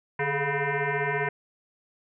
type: tone with frequency modulation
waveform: sine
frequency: 695 Hz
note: F5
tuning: 9 cents flat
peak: -24 dBFS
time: 0.19-1.29 s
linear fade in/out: 5 ms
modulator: 281 Hz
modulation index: 5.2
effects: none